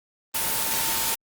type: tone in noise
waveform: sine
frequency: 903 Hz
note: A5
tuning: 45 cents sharp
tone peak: -35 dBFS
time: 0.34-1.15 s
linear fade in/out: 10 ms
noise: white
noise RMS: -25 dBFS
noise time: 0.34-1.15 s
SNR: -13 dB
effects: Opus 24 kbps